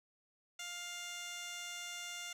15% pulse tone with band-pass filter, 702 Hz, F5, 9 cents sharp, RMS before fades -45 dBFS, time 0.59-2.33 s, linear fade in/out 5 ms, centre 5000 Hz, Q 1.1, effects none

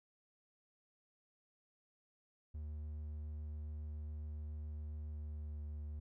triangle tone with pitch glide, 75.6 to 74.6 Hz, D#2 to D2, -49 to +28 cents, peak -40 dBFS, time 2.54-6 s, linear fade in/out 10 ms, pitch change -23 cents, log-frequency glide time 5.09-5.61 s, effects none

